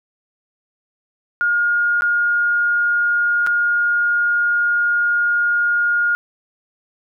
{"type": "tone with dropouts", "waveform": "sine", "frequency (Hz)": 1424, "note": "F6", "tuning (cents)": 33, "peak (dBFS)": -14, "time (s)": [1.41, 6.15], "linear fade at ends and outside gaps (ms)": 0, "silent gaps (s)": [[2.009, 2.021], [3.465, 3.471]], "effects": []}